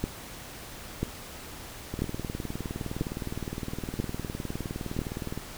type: two click trains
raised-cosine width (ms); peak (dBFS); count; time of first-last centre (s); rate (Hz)
3; -20 / -14; 68 / 6; 1.94-5.376 / 0.04-4.99; 19.5 / 1.01
effects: pink hiss -43 dBFS RMS until 5.57 s